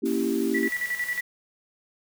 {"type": "chord", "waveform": "sine", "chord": "A# diminished seventh", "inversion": "none", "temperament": "equal", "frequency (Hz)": [233.1, 277.2, 329.6, 392], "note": ["A#3", "C#4", "E4", "G4"], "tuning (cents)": [0, 0, 0, 0], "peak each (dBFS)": -28, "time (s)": [0.02, 0.69], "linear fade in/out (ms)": 20}
{"type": "noise", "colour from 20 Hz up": "white", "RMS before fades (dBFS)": -41, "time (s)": [0.05, 1.21], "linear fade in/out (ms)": 10}
{"type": "tone with tremolo", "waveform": "sine", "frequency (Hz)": 1954, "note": "B6", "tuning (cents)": -19, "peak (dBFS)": -24, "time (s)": [0.54, 1.21], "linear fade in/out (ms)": 10, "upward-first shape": "square", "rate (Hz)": 11, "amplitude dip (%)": 65}
{"effects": []}